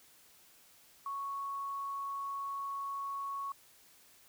sine tone with quantisation, 1108.7 Hz, C#6, in tune, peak -36 dBFS, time 1.06-3.52 s, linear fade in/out 2 ms, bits 11, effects white hiss -62 dBFS RMS until 4.28 s

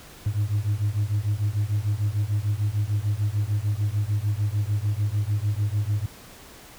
sine beating tone pair, 100.6 / 107.3 Hz, G2 / A2, +45 / -43 cents, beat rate 6.7 Hz, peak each -23 dBFS, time 0.26-6.06 s, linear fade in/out 5 ms, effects tanh soft clip ceiling -18 dBFS + pink hiss -46 dBFS RMS until 6.78 s

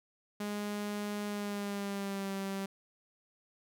sawtooth tone with pitch glide, 206.7 to 195.1 Hz, G#3 to G3, -8 to -8 cents, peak -31 dBFS, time 0.4-2.66 s, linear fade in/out 5 ms, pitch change -100 cents, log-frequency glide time 1.26-2.32 s, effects none

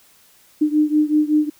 sine beating tone pair, 301 / 306.3 Hz, D4 / D#4, +43 / -27 cents, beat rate 5.3 Hz, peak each -16 / -18 dBFS, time 0.61-1.5 s, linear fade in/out 10 ms, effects white hiss -53 dBFS RMS until 1.59 s

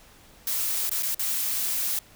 blue noise with dropouts, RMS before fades -27 dBFS, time 0.47-1.99 s, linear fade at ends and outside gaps 2 ms, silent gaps 0.895-0.913 / 1.025-1.03 / 1.146-1.193 s, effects pink hiss -53 dBFS RMS until 2.15 s

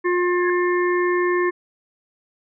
harmonic tone, 355.6 Hz, F4, 31 cents sharp, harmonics 1 / 3 / 5 / 6, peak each -18 / -25 / -26 / -32 dBFS, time 0.04-1.51 s, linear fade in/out 20 ms
sine tone with exponential growth, 1677 Hz, G#6, 16 cents sharp, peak -21 dBFS, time 0.32-0.5 s, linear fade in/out 2 ms, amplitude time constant 39 ms
effects none

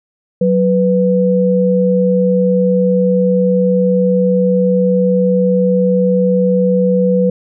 sine tone pair together, 185 / 495.1 Hz, F#3 / B4, 0 / +4 cents, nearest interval octave + perfect fourth, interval 1704 cents, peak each -12 dBFS, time 0.41-7.3 s, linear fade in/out 5 ms, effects none

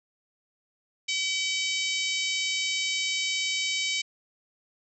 harmonic tone, 763 Hz, G5, 47 cents flat, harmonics 3 / 4 / 5 / 6 / 7 / 8 / 9 / 10, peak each -30 / -32 / -34 / -36 / -37 / -38 / -39 / -40 dBFS, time 1.08-4.02 s, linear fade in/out 10 ms, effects none

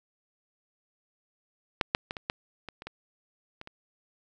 clicks, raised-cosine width 0.3 ms, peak -7 / -6 / -17 / -21 / -12 / -23 / -26 / -22 / -25 / -27 dBFS, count 10, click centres 1.812 / 1.949 / 2.109 / 2.168 / 2.299 / 2.687 / 2.821 / 2.87 / 3.614 / 3.674 s, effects none

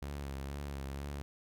sawtooth tone with vibrato, 69.7 Hz, C#2, 10 cents sharp, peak -35 dBFS, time 0.02-1.22 s, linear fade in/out 0 ms, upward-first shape sine, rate 2.1 Hz, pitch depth 47 cents each way, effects none

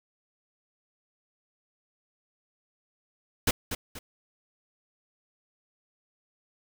pink noise with echo, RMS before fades -23 dBFS, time 3.47-3.51 s, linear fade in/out 5 ms, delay 240 ms, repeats 2, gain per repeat -9 dB, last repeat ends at 3.99 s, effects none

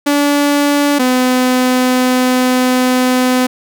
sawtooth tone pair in turn, 288.1 / 253.4 Hz, D4 / B3, -33 / +45 cents, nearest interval major second, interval 222 cents, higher first, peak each -6 dBFS, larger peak neither, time 0.06-0.99 / 0.99-3.47 s, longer second, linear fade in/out 10 ms, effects none

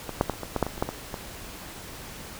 clicks, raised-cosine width 1 ms, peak -17 / -6 / -11 / -26 / -17 / -11 / -7 / -16 / -24 / -9 / -16 / -18 dBFS, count 12, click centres 0.093 / 0.211 / 0.297 / 0.337 / 0.433 / 0.563 / 0.627 / 0.666 / 0.779 / 0.825 / 0.89 / 1.142 s, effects pink hiss -41 dBFS RMS until 2.39 s

